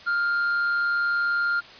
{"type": "tone with amplitude modulation", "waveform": "triangle", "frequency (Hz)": 1400, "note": "F6", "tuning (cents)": 4, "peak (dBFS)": -18, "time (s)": [0.06, 1.61], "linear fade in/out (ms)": 20, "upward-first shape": "sine", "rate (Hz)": 140, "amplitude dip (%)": 30, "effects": ["white hiss -45 dBFS RMS until 1.79 s", "resampled to 11025 Hz"]}